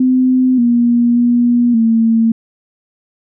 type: tone with pitch steps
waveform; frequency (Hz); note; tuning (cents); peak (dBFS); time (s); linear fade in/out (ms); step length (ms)
sine; 256.1 / 238.4 / 240.6 / 226.5; C4 / A#3 / B3 / A#3; -37 / +39 / -45 / -50; -8; 0-2.32; 5; 580
effects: none